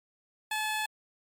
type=tone; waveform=15% pulse; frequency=861 Hz; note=A5; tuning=38 cents flat; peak=-23 dBFS; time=0.51-0.86 s; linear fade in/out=5 ms; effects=MP3 64 kbps